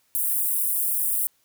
white high-pass noise, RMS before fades -24 dBFS, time 0.15-1.27 s, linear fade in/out 0 ms, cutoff 9000 Hz, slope 48 dB/octave, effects white hiss -66 dBFS RMS until 1.44 s

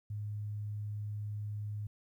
sine tone, 104.6 Hz, G#2, 13 cents sharp, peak -36 dBFS, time 0.1-1.87 s, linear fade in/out 5 ms, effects 12-bit

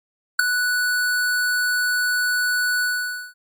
square tone with ADSR envelope, 1480 Hz, F#6, in tune, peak -8 dBFS, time 0.39-3.34 s, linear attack 6 ms, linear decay 4 ms, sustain -11 dB, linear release 520 ms, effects MP3 96 kbps

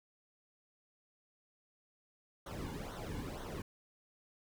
brown noise with flanger, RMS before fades -43 dBFS, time 2.46-3.62 s, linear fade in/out 5 ms, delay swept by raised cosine 0.4 to 1.6 ms, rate 2.1 Hz, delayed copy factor -0.8, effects none

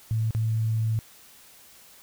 sine tone with dropouts, 111.3 Hz, A2, 20 cents sharp, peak -22 dBFS, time 0.11-0.99 s, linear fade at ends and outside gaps 0 ms, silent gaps 0.308-0.349 s, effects white hiss -52 dBFS RMS until 2.02 s

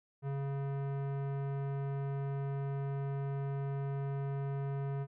sine tone with tanh clipping, 138.59 Hz, C#3, in tune, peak -36 dBFS, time 0.22-5.07 s, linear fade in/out 50 ms, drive 18 dB, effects none

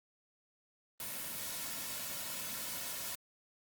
white noise with comb filter, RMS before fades -41 dBFS, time 1-3.15 s, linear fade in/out 0 ms, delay 2.5 ms, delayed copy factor -0.55, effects Opus 32 kbps

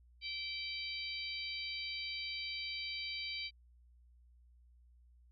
harmonic tone, 775 Hz, G5, 20 cents flat, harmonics 3 / 4 / 5 / 6, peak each -43 / -46 / -46 / -44 dBFS, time 0.21-3.51 s, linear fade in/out 50 ms, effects added 60 Hz sine -61 dBFS peak until 5.31 s

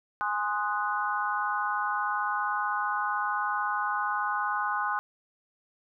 sine chord, Ab dominant seventh, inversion none, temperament equal, 830.6 / 1046.5 / 1244.5 / 1480 Hz, Ab5 / C6 / Eb6 / Gb6, 0 / 0 / 0 / 0 cents, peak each -32 dBFS, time 0.21-4.99 s, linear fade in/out 0 ms, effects none

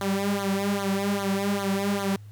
sawtooth tone with flanger, 198.4 Hz, G3, 21 cents sharp, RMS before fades -26 dBFS, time 0.01-2.16 s, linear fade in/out 2 ms, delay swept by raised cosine 0.38 to 4.38 ms, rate 2.5 Hz, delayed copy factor -1, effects added 104 Hz sine -41 dBFS peak until 2.31 s + pink hiss -61 dBFS RMS until 2.31 s

